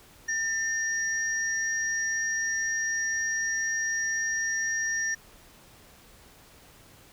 sine tone pair together, 1801 / 5721 Hz, A6 / F8, +40 / +41 cents, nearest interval octave + minor sixth, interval 2001 cents, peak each -27 / -32 dBFS, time 0.28-5.15 s, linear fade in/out 10 ms, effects pink hiss -54 dBFS RMS until 7.12 s

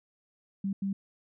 sine tone bursts at uneven times, 196 Hz, G3, in tune, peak -28 dBFS, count 2, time 0.64-0.73 / 0.82-0.93 s, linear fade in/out 5 ms, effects none

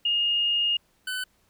sine / 25% pulse tone pair in turn, 2844 / 1506.6 Hz, F7 / F#6, +31 / +31 cents, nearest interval major seventh, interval 1100 cents, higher first, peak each -21 / -25 dBFS, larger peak first, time 0.05-0.77 / 1.07-1.24 s, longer first, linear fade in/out 5 ms, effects pink hiss -66 dBFS RMS until 1.49 s

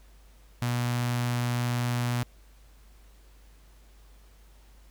sawtooth tone with notch filter, 121.4 Hz, B2, 29 cents flat, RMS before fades -28 dBFS, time 0.62-2.23 s, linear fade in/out 0 ms, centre 420 Hz, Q 1.1, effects added 50 Hz sine -52 dBFS peak until 4.9 s + pink hiss -62 dBFS RMS until 4.9 s

